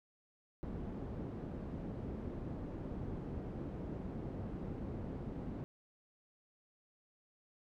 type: low-pass noise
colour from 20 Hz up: white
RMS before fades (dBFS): -43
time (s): 0.63-5.64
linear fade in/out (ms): 0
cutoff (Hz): 270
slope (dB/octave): 12
effects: none